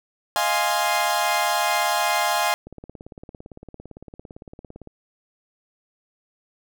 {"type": "chord", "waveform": "sawtooth", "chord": "F minor seventh", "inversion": "third", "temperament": "equal", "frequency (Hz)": [622.3, 698.5, 830.6, 1046.5], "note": ["Eb5", "F5", "Ab5", "C6"], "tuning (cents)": [0, 0, 0, 0], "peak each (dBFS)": [-25, -21, -20, -22], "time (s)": [0.36, 2.54], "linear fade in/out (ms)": 0}
{"type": "click train", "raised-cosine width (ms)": 2, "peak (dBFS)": -26, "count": 40, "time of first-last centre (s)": [2.67, 4.873], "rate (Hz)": 17.7}
{"effects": []}